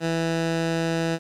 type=tone; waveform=15% pulse; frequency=164.81 Hz; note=E3; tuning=in tune; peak=-16 dBFS; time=0-1.19 s; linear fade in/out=50 ms; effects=low-pass 7000 Hz 12 dB/octave + 9-bit